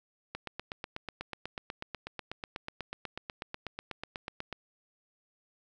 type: click train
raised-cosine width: 0.3 ms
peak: -21 dBFS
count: 35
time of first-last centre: 0.35-4.527 s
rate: 8.14 Hz
effects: none